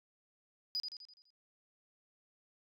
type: tone with echo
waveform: sine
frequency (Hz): 4942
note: D#8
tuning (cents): -13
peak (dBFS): -32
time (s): 0.75-0.8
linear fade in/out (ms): 0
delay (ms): 84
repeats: 6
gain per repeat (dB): -6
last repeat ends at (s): 1.304
effects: tanh soft clip ceiling -29 dBFS